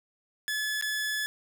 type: tone with dropouts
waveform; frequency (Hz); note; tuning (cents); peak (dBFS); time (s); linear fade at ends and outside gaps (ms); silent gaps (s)
sawtooth; 1716; A6; -44; -25; 0.48-1.26; 0; 0.812-0.824
effects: none